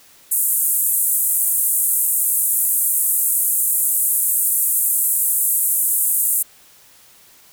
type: band-pass noise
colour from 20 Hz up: white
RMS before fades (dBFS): -18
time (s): 0.31-6.43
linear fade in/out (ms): 10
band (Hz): 8200 to 15000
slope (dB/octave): 48
effects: white hiss -49 dBFS RMS until 7.52 s